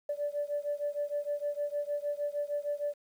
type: beating tone pair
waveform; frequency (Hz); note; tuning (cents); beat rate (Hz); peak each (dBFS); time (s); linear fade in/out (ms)
sine; 580 / 586.5; D5 / D5; -22 / -2; 6.5; -33 / -34; 0.09-2.94; 5
effects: tanh soft clip ceiling -24 dBFS + 10-bit